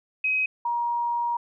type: tone pair in turn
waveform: sine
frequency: 2531 / 948.1 Hz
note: D#7 / A#5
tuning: +29 / +29 cents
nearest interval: octave + perfect fourth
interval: 1700 cents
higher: first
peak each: -21 / -23 dBFS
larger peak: first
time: 0.24-0.46 / 0.65-1.37 s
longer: second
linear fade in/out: 5 ms
effects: none